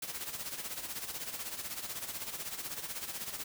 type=noise with tremolo; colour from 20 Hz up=white; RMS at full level=-38 dBFS; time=0.02-3.44 s; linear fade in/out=5 ms; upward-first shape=sine; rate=16 Hz; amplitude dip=65%; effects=none